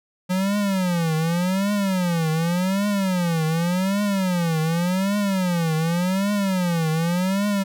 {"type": "tone with vibrato", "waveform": "square", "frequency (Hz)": 180.2, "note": "F#3", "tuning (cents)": -45, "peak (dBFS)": -20, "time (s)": [0.29, 7.64], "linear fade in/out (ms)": 20, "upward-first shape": "triangle", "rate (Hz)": 0.87, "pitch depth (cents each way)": 250, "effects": []}